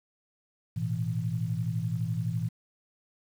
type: chord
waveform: sine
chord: A suspended second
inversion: none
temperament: equal with one note detuned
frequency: 110 / 121.84 / 164.81 Hz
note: A2 / B2 / E3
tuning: 0 / -23 / 0 cents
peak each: -32 dBFS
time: 0.76-2.49 s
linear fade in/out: 10 ms
effects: 9-bit